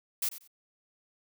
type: noise with echo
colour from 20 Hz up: blue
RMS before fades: -30 dBFS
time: 0.22-0.29 s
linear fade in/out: 5 ms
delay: 93 ms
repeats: 2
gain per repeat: -14 dB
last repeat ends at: 0.476 s
effects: none